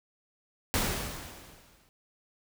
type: noise with exponential decay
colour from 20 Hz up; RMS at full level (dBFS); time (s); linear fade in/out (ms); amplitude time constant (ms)
pink; -26; 0.74-1.89; 0; 250
effects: none